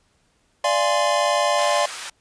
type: chord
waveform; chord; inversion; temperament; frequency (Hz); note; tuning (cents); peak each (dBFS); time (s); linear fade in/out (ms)
square; D half-diminished seventh; none; equal with one note detuned; 587.3 / 688.8 / 830.6 / 1046.5; D5 / F5 / Ab5 / C6; 0 / -24 / 0 / 0; -22 / -24 / -27 / -24; 0.64-1.86; 5
type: high-pass noise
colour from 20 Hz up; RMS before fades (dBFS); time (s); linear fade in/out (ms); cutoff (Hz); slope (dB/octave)
pink; -33; 1.58-2.1; 5; 1200; 12
effects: pink hiss -64 dBFS RMS until 2.2 s + resampled to 22050 Hz